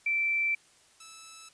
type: tone pair in turn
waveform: sine / 5% pulse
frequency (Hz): 2336 / 1311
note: D7 / E6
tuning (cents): -10 / -10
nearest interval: minor seventh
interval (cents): 1000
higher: first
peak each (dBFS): -25 / -34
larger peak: first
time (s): 0.06-0.55 / 1-1.49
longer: neither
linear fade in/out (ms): 5
effects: white hiss -61 dBFS RMS until 1.53 s + resampled to 22050 Hz